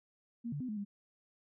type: tone with pitch steps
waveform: sine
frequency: 234.6 / 145 / 253.8 / 212.7 / 202.2 Hz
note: A#3 / D3 / B3 / G#3 / G#3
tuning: +11 / -22 / +47 / +42 / -46 cents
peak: -36 dBFS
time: 0.44-0.85 s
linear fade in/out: 20 ms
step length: 82 ms
effects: none